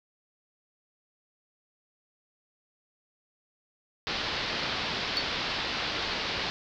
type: low-pass noise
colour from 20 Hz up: white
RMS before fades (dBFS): -32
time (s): 4.07-6.5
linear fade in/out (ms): 0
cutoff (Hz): 4800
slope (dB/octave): 48
type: tone with exponential decay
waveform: sine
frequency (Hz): 4466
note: C#8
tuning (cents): +12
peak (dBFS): -22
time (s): 5.17-5.29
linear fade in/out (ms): 0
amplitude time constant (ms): 24
effects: none